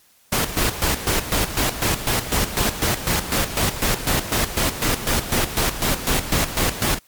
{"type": "noise with tremolo", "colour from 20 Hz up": "pink", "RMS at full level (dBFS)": -19, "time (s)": [0.32, 6.99], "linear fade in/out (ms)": 5, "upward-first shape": "square", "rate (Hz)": 4, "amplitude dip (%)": 70, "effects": ["white hiss -56 dBFS RMS until 7.07 s", "MP3 96 kbps"]}